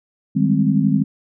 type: chord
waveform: sine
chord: Ab major seventh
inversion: second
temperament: equal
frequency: 155.56 / 196 / 207.7 / 261.6 Hz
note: Eb3 / G3 / Ab3 / C4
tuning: 0 / 0 / 0 / 0 cents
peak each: -19 dBFS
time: 0.35-1.04 s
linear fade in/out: 20 ms
effects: none